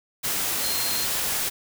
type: tone in noise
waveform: sine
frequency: 4186 Hz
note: C8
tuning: in tune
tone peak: -30 dBFS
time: 0.62-1.06 s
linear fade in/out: 20 ms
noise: white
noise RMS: -26 dBFS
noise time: 0.23-1.5 s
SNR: -7 dB
effects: none